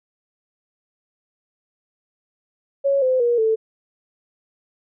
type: tone with pitch steps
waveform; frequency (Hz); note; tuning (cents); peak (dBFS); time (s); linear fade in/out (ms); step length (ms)
sine; 554.4 / 514.3 / 477.1 / 442.6; C#5 / C5 / A#4 / A4; 0 / -30 / +40 / +10; -15; 2.84-3.56; 20; 180
effects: none